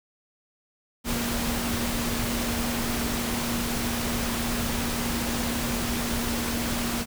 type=tone in noise; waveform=sine; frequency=236.2 Hz; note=A#3; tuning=23 cents sharp; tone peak=-30 dBFS; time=1.04-7.06 s; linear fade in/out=50 ms; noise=pink; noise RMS=-29 dBFS; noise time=1.04-7.06 s; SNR=-4 dB; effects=none